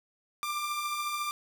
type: beating tone pair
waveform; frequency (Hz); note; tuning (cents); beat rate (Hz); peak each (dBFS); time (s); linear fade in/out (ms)
sawtooth; 1174.7 / 1188.7; D6 / D6; 0 / +21; 14; -36 / -28; 0.43-1.31; 0
effects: none